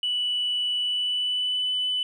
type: tone with pitch glide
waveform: sine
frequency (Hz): 2960 to 2998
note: F#7 to F#7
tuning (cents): 0 to +22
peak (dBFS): -22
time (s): 0.03-2.03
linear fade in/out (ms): 2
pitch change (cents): +22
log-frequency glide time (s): 0.79-1.7
effects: tanh soft clip ceiling -19 dBFS